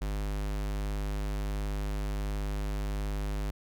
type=tone; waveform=square; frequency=50.7 Hz; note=G#1; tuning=41 cents flat; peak=-31 dBFS; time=0.01-3.51 s; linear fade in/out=10 ms; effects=none